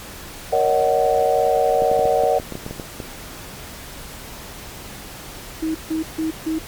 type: chord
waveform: sine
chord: D# minor seventh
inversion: second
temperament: just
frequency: 466.7 / 560 / 622.3 / 746.7 Hz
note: A#4 / C#5 / D#5 / F#5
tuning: +2 / +18 / 0 / +16 cents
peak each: -20 / -20 / -21 / -19 dBFS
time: 0.52-2.39 s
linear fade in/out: 10 ms
type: clicks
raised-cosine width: 2 ms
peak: -15 dBFS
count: 12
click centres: 1.821 / 1.915 / 1.993 / 2.055 / 2.237 / 2.399 / 2.523 / 2.554 / 2.664 / 2.71 / 2.798 / 3.002 s
type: tone bursts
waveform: sine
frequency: 318.3 Hz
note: D#4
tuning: 39 cents sharp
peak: -19 dBFS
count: 4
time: 5.62-6.59 s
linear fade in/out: 10 ms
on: 130 ms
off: 150 ms
effects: pink hiss -36 dBFS RMS until 6.67 s + MP3 96 kbps